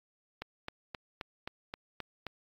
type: click train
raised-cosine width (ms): 0.3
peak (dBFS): -22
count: 8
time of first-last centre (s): 0.42-2.267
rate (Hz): 3.79
effects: AAC 32 kbps